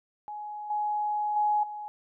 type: tone with level steps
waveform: sine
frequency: 839 Hz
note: G#5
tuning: 17 cents sharp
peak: -35 / -26 / -22 / -35 dBFS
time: 0.28-1.88 s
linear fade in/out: 0 ms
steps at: 0.7 / 1.36 / 1.63 s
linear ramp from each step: 5 ms
effects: none